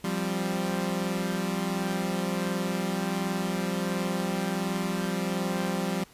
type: chord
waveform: sawtooth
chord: F suspended second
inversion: none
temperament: equal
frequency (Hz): 174.61 / 196 / 261.6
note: F3 / G3 / C4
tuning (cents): 0 / 0 / 0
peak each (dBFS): -27 / -26 / -32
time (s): 0.04-6.04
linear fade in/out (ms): 5
effects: pink hiss -55 dBFS RMS until 6.13 s + resampled to 32000 Hz

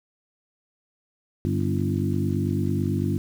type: harmonic tone with a mistuned harmonic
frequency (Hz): 49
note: G1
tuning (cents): 0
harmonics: 2 / 3 / 4 / 5 / 6 / 7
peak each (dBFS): -26 / -28 / -29 / -30 / -31 / -31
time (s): 1.45-3.18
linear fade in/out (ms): 0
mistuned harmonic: 5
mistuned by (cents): +40
effects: 8-bit

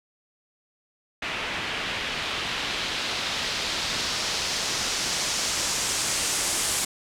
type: noise with low-pass filter sweep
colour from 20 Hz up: white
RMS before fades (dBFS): -28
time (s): 1.22-6.85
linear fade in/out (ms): 5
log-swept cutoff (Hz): 2500 to 8800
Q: 1.4
effects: none

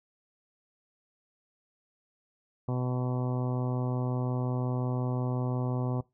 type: harmonic tone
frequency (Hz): 125.6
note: B2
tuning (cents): +30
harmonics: 1 / 2 / 3 / 4 / 5 / 6 / 7 / 8 / 9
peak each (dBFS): -29 / -35 / -39 / -41 / -43 / -45 / -46 / -47 / -48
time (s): 2.68-6.01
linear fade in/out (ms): 5
effects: noise-tail reverb RT60 0.2 s tail -20 dB re dry

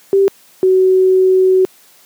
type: tone pair in turn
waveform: sine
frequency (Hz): 392 / 374.6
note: G4 / F#4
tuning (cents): 0 / +21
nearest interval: minor second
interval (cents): 79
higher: first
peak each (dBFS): -7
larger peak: neither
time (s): 0.13-0.28 / 0.63-1.65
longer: second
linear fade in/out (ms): 0
effects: white hiss -47 dBFS RMS until 2.05 s + high-pass 150 Hz 12 dB/octave

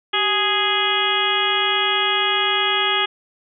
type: harmonic tone with a mistuned harmonic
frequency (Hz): 415.3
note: G#4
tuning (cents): 0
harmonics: 1 / 2 / 3 / 4 / 5 / 6 / 7 / 8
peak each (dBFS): -27 / -26 / -24 / -26 / -26 / -28 / -24 / -22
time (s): 0.13-3.06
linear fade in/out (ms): 10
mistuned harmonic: 1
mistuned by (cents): -120
effects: none

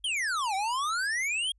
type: exponential two-way sweep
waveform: square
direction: down then up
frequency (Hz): 3300 to 751 to 3300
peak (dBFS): -28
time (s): 0.04-1.52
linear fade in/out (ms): 5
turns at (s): 0.55
effects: added 50 Hz sine -61 dBFS peak until 1.58 s + resampled to 24000 Hz

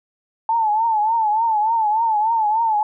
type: tone with vibrato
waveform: sine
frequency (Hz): 880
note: A5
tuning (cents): 0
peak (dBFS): -15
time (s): 0.49-2.83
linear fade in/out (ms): 2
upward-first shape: triangle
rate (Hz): 3.4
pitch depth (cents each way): 110
effects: none

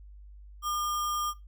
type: tone with sample-and-hold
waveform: sine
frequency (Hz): 1205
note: D6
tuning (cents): +44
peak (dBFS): -28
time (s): 0.62-1.34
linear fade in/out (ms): 50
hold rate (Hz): 4410
effects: noise-tail reverb RT60 0.2 s tail -17 dB re dry + added 50 Hz sine -46 dBFS peak until 1.47 s

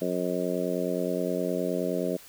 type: harmonic tone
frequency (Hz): 89.6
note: F2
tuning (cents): +45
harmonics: 2 / 3 / 4 / 5 / 6 / 7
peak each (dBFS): -33 / -33 / -33 / -33 / -33 / -33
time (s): 0.01-2.17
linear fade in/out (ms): 10
effects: white hiss -50 dBFS RMS until 2.28 s

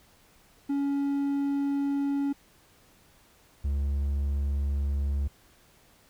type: tone pair in turn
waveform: triangle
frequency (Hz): 280.6 / 70.35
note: C#4 / C#2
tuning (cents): +21 / +26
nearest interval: 2 octaves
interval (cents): 2395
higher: first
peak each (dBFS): -23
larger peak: neither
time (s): 0.69-2.33 / 3.64-5.28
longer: neither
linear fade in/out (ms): 10
effects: pink hiss -60 dBFS RMS until 6.09 s

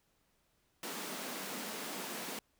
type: high-pass noise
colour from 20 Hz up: pink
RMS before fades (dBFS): -42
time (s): 0.83-2.39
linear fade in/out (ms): 2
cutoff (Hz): 180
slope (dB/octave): 48
effects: pink hiss -75 dBFS RMS until 2.59 s

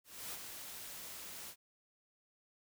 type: noise with ADSR envelope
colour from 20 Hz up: white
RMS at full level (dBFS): -43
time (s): 0.04-1.56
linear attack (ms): 280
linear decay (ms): 49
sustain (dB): -5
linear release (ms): 74
effects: none

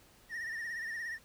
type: tone with vibrato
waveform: triangle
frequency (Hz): 1838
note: A#6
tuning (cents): -25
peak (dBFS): -35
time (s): 0.29-1.19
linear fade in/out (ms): 50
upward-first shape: sine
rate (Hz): 17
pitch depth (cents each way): 67
effects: pink hiss -62 dBFS RMS until 1.24 s

